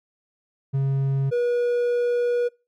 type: tone pair in turn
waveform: triangle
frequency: 136.4 / 483.1 Hz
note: C#3 / B4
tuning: -28 / -38 cents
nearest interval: octave + minor seventh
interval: 2190 cents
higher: second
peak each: -17 dBFS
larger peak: neither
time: 0.73-1.31 / 1.31-2.49 s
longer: second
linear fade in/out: 20 ms
effects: noise-tail reverb RT60 0.3 s tail -25 dB re dry + MP3 96 kbps